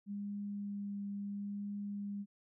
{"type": "tone with vibrato", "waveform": "sine", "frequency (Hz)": 202.3, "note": "G#3", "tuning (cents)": -45, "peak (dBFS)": -38, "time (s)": [0.06, 2.26], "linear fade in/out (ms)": 50, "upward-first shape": "triangle", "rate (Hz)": 0.74, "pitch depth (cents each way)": 11, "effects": []}